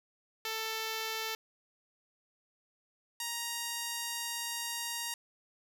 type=tone pair in turn; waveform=5% pulse; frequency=442.9 / 938.5 Hz; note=A4 / A#5; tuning=+11 / +11 cents; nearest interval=octave + minor second; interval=1300 cents; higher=second; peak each=-23 dBFS; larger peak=neither; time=0.45-1.35 / 3.2-5.14 s; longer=second; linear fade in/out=2 ms; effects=none